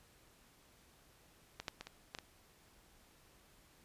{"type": "clicks", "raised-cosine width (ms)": 0.2, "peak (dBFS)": [-25, -21, -27, -30, -25, -27], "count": 6, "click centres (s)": [1.6, 1.682, 1.81, 1.87, 2.149, 2.187], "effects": ["pink hiss -66 dBFS RMS until 3.84 s", "resampled to 32000 Hz"]}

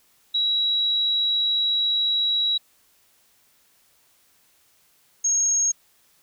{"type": "tone pair in turn", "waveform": "sine", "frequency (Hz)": [3882, 6534], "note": ["B7", "G#8"], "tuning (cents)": [-31, -29], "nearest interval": "major sixth", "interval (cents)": 902, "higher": "second", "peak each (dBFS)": [-19, -18], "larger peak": "second", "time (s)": [[0.34, 2.58], [5.24, 5.72]], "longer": "first", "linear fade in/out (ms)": 10, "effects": ["white hiss -61 dBFS RMS until 6.22 s"]}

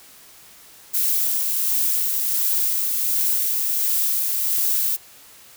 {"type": "noise with tremolo", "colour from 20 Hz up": "violet", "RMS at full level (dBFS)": -20, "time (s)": [0.93, 4.97], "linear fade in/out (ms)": 20, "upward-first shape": "sine", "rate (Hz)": 1.4, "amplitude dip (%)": 25, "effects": ["white hiss -47 dBFS RMS until 5.56 s"]}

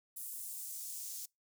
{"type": "noise with high-pass filter sweep", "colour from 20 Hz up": "white", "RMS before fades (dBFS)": -44, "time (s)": [0.16, 1.26], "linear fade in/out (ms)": 10, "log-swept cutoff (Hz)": [9700, 6000], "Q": 1.3, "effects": ["noise-tail reverb RT60 0.2 s tail -26 dB re dry"]}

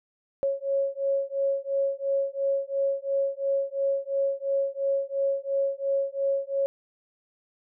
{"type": "beating tone pair", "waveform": "sine", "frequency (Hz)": [549, 551.9], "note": ["C#5", "C#5"], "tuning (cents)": [-17, -8], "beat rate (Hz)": 2.9, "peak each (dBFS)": -27, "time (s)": [0.43, 6.66], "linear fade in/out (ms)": 0, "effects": []}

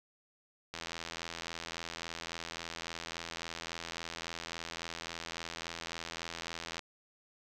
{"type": "click train", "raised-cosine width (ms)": 0.2, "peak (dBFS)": -22, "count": 507, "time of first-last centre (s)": [0.74, 6.793], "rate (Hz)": 83.6, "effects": []}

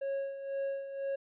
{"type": "tone with tremolo", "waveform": "triangle", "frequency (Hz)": 549, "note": "C#5", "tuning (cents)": -17, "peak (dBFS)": -29, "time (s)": [0.01, 1.16], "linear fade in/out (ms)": 10, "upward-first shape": "sine", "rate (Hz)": 2, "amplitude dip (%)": 65, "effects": ["resampled to 8000 Hz"]}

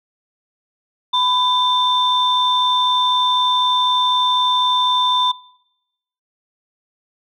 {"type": "tone pair together", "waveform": "sine", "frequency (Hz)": [1000, 3564], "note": ["B5", "A7"], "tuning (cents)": [21, 22], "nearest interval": "octave + minor seventh", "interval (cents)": 2201, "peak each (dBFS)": -16, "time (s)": [1.13, 5.32], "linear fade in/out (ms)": 10, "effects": ["noise-tail reverb RT60 0.9 s tail -23 dB re dry", "tanh soft clip ceiling -6 dBFS"]}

